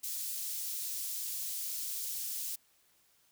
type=high-pass noise; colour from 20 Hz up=white; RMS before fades=-38 dBFS; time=0.03-2.56 s; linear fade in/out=10 ms; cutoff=5000 Hz; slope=12 dB/octave; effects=white hiss -69 dBFS RMS until 3.31 s